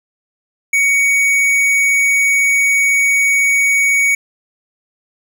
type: tone with tanh clipping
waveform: triangle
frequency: 2241 Hz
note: C#7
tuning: 18 cents sharp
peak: -12 dBFS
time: 0.73-4.15 s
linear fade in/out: 5 ms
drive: 17 dB
effects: none